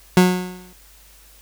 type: tone with exponential decay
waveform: 30% pulse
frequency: 181.9 Hz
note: F#3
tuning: 29 cents flat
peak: -5 dBFS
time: 0.17-0.73 s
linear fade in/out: 2 ms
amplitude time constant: 120 ms
effects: added 50 Hz sine -50 dBFS peak until 1.41 s + white hiss -50 dBFS RMS until 1.41 s